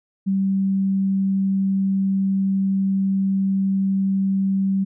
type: tone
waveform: sine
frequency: 193.7 Hz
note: G3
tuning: 20 cents flat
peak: -17 dBFS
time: 0.26-4.85 s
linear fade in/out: 20 ms
effects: none